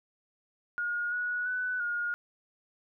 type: tone with pitch steps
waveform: sine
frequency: 1432 / 1462 / 1495 / 1429 Hz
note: F6 / F#6 / F#6 / F6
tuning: +43 / -21 / +17 / +39 cents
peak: -29 dBFS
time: 0.78-2.14 s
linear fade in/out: 0 ms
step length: 340 ms
effects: none